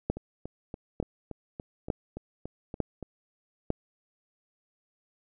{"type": "two click trains", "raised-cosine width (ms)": 2, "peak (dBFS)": [-13, -24], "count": [5, 11], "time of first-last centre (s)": [[0.1, 3.704], [0.17, 3.027]], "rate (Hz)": [1.11, 3.5], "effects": []}